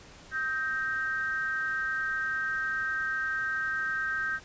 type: tone with amplitude modulation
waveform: sine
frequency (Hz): 1568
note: G6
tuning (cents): 0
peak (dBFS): -24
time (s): 0.31-4.4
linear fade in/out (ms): 50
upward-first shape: sine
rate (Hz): 291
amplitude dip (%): 85
effects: pink hiss -51 dBFS RMS until 4.44 s + resampled to 16000 Hz